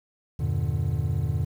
triangle chord, E half-diminished seventh, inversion none, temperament just, 82.41 / 98.89 / 118.67 / 148.33 Hz, E2 / G2 / Bb2 / D3, 0 / +16 / +31 / +18 cents, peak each -27 dBFS, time 0.39-1.45 s, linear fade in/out 10 ms, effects 9-bit

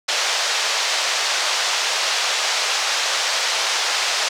white band-pass noise, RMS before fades -21 dBFS, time 0.08-4.29 s, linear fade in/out 10 ms, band 530 to 6000 Hz, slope 24 dB/octave, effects none

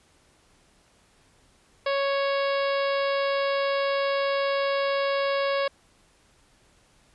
harmonic tone, 554.4 Hz, C#5, in tune, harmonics 1 / 2 / 3 / 4 / 5 / 6 / 7 / 8 / 9, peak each -24 / -30 / -34 / -36 / -38 / -40 / -41 / -42 / -43 dBFS, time 1.86-5.68 s, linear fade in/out 5 ms, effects pink hiss -61 dBFS RMS until 7.14 s + resampled to 24000 Hz

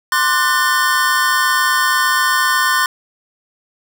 square chord, D dominant seventh, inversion third, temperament equal with one note detuned, 1046.5 / 1174.7 / 1480 / 1798 Hz, C6 / D6 / F#6 / A6, 0 / 0 / 0 / +37 cents, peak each -18 / -22 / -20 / -18 dBFS, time 0.12-2.86 s, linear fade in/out 2 ms, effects none

